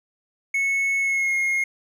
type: tone with pitch glide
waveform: triangle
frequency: 2200 to 2147 Hz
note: C#7 to C7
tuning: -14 to +44 cents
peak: -18 dBFS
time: 0.54-1.64 s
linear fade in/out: 5 ms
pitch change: -42 cents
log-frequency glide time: 0.99-1.35 s
effects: none